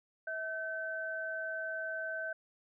sine tone pair together, 645.4 / 1535 Hz, E5 / G6, -37 / -37 cents, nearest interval octave + minor third, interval 1500 cents, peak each -40 / -37 dBFS, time 0.27-2.33 s, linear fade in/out 5 ms, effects none

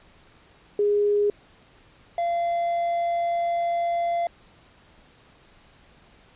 sine / triangle tone pair in turn, 412 / 686.9 Hz, G#4 / F5, -14 / -29 cents, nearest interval major sixth, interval 885 cents, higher second, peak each -18 / -20 dBFS, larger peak first, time 0.79-1.3 / 2.18-4.27 s, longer second, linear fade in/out 2 ms, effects pink hiss -55 dBFS RMS until 6.35 s + resampled to 8000 Hz

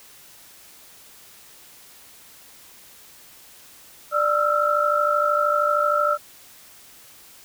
sine tone cluster, 592 / 1309 / 1362 Hz, D5 / E6 / F6, +14 / -13 / -44 cents, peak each -22 dBFS, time 4.11-6.18 s, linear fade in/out 50 ms, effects white hiss -48 dBFS RMS until 7.44 s

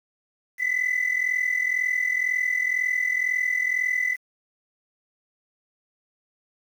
sine tone pair together, 1983 / 2025 Hz, B6 / B6, +7 / +43 cents, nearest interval unison, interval 36 cents, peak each -23 dBFS, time 0.58-4.17 s, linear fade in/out 50 ms, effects tanh soft clip ceiling -17 dBFS + 8-bit

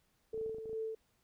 sine tone with tremolo, 442.9 Hz, A4, 11 cents sharp, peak -35 dBFS, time 0.33-0.95 s, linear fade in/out 5 ms, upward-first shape sine, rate 2.6 Hz, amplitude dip 55%
clicks, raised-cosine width 2 ms, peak -39 dBFS, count 10, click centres 0.344 / 0.377 / 0.413 / 0.462 / 0.495 / 0.546 / 0.584 / 0.657 / 0.695 / 0.731 s
effects pink hiss -75 dBFS RMS until 1.23 s

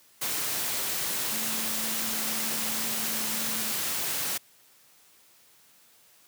sine tone in noise, 220 Hz, A3, in tune, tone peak -40 dBFS, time 1.31-3.72 s, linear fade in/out 10 ms, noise white, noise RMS -30 dBFS, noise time 0.21-4.38 s, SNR -13 dB, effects white hiss -59 dBFS RMS until 6.27 s + high-pass 100 Hz 12 dB/octave

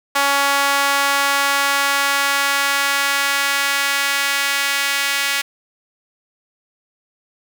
sawtooth tone with high-pass filter sweep, 280 Hz, C#4, 18 cents sharp, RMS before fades -18 dBFS, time 0.15-5.42 s, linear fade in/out 10 ms, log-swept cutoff 1000 to 2000 Hz, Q 1.3, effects none

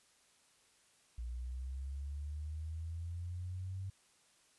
sine linear sweep, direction up, 58.27 to 96.5 Hz, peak -39 dBFS, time 1.18-3.9 s, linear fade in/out 5 ms, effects white hiss -69 dBFS RMS until 4.58 s + resampled to 24000 Hz

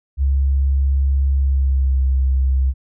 sine tone with pitch glide, 68.3 to 65.97 Hz, C#2 to C2, -25 to +15 cents, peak -13 dBFS, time 0.17-2.74 s, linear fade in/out 50 ms, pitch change -60 cents, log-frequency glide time 1.36-2.01 s, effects none

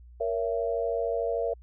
sine chord, A# diminished, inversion none, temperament just, 466.2 / 559.4 / 671.3 Hz, A#4 / C#5 / E5, 0 / +16 / +31 cents, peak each -29 / -32 / -30 dBFS, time 0.2-1.54 s, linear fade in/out 10 ms, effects added 60 Hz sine -47 dBFS peak until 1.62 s

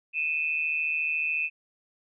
sine tone pair together, 2483 / 2637 Hz, D#7 / E7, -4 / 0 cents, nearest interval minor second, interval 104 cents, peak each -28 dBFS, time 0.13-1.5 s, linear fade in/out 50 ms, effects none

